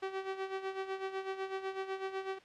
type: tone with tremolo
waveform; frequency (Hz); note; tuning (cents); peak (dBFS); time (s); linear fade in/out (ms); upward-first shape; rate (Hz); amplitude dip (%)
sawtooth; 383.9; G4; -36; -30; 0.02-2.39; 10; sine; 8; 70
effects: white hiss -59 dBFS RMS until 2.44 s + low-pass 3000 Hz 12 dB/octave